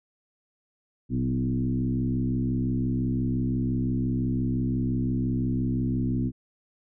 sine tone with frequency modulation, 182.5 Hz, F#3, 24 cents flat, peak -23 dBFS, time 1.09-6.32 s, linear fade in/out 50 ms, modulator 65.8 Hz, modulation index 1.7, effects none

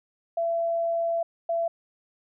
sine tone bursts at uneven times, 672 Hz, E5, 33 cents sharp, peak -23 dBFS, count 2, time 0.37-1.23 / 1.49-1.68 s, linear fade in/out 5 ms, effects none

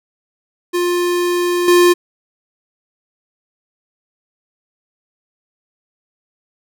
square tone with level steps, 352.4 Hz, F4, 16 cents sharp, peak -15 / -8 dBFS, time 0.73-1.94 s, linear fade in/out 20 ms, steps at 1.68 s, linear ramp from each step 2 ms, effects none

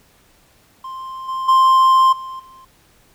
triangle tone with level steps, 1049 Hz, C6, 4 cents sharp, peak -26 / -19 / -7 / -26 / -39 dBFS, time 0.84-2.65 s, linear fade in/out 5 ms, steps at 1.28 / 1.48 / 2.12 / 2.39 s, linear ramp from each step 10 ms, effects pink hiss -54 dBFS RMS until 3.14 s

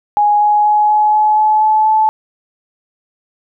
sine tone with pitch steps, 831 / 836.3 / 841.6 / 847 / 852.4 / 857.8 / 863.3 / 868.8 Hz, G#5 / G#5 / G#5 / G#5 / G#5 / A5 / A5 / A5, +1 / +12 / +23 / +34 / +45 / -44 / -33 / -22 cents, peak -8 dBFS, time 0.17-2.09 s, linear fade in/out 0 ms, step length 240 ms, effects none

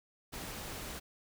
pink noise, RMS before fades -43 dBFS, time 0.32-1 s, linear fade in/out 20 ms, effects none

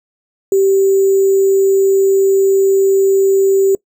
sine tone with sample-and-hold, 388.5 Hz, G4, 16 cents flat, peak -8 dBFS, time 0.52-3.75 s, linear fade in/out 2 ms, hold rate 7350 Hz, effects noise-tail reverb RT60 0.1 s tail -23 dB re dry

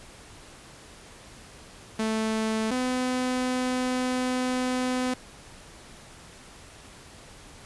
sawtooth tone pair in turn, 220 / 253.4 Hz, A3 / B3, 0 / +45 cents, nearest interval major second, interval 245 cents, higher second, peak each -21 dBFS, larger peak neither, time 1.99-2.71 / 2.71-5.14 s, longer second, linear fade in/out 5 ms, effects pink hiss -48 dBFS RMS until 7.65 s + resampled to 24000 Hz

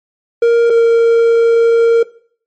triangle tone pair in turn, 467.3 / 462.2 Hz, A#4 / A#4, +4 / -15 cents, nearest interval unison, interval 19 cents, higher first, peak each -4 dBFS, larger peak neither, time 0.42-0.7 / 0.7-2.03 s, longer second, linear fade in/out 5 ms, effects noise-tail reverb RT60 0.5 s tail -18 dB re dry + MP3 32 kbps

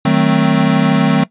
square chord, D# diminished seventh, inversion none, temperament equal with one note detuned, 155.56 / 187.91 / 220 / 261.6 Hz, D#3 / F#3 / A3 / C4, 0 / +27 / 0 / 0 cents, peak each -16 dBFS, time 0.05-1.24 s, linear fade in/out 5 ms, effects noise-tail reverb RT60 0.1 s tail -18 dB re dry + resampled to 8000 Hz

